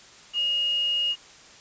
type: tone with quantisation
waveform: sine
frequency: 2863 Hz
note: F7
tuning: 42 cents sharp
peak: -22 dBFS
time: 0.33-1.16 s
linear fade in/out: 50 ms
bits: 7
effects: white hiss -49 dBFS RMS until 1.6 s + resampled to 16000 Hz